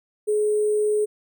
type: tone with sample-and-hold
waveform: sine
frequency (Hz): 422.3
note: G#4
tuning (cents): +29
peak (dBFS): -18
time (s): 0.27-1.06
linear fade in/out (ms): 20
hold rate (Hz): 8820
effects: none